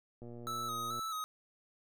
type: click train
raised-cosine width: 2 ms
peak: -36 dBFS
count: 93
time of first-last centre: 0.22-0.993 s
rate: 119 Hz
type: tone with vibrato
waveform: square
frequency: 1286 Hz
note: E6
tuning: 43 cents flat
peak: -37 dBFS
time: 0.47-1.24 s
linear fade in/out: 0 ms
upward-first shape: square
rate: 2.3 Hz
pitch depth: 36 cents each way
effects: none